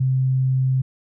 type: tone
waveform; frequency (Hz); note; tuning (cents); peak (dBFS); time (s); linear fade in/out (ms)
sine; 130.81; C3; 0; -16; 0-0.82; 10
effects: none